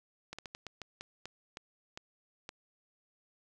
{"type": "slowing click train", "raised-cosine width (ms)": 0.2, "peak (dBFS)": -25, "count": 11, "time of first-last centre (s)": [0.33, 2.491], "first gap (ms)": 56, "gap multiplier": 1.28, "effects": []}